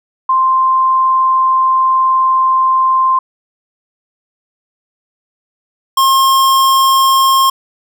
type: tone pair in turn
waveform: sine / square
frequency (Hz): 1046.5 / 1070.3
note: C6 / C6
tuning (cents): 0 / +39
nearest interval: unison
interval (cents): 39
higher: second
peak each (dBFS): -8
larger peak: neither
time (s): 0.29-3.19 / 5.97-7.5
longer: first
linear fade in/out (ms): 5
effects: none